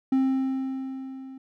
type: tone with level ramp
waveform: triangle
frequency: 264.7 Hz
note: C4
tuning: 20 cents sharp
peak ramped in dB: -16 to -37 dBFS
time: 0.12-1.38 s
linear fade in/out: 5 ms
effects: none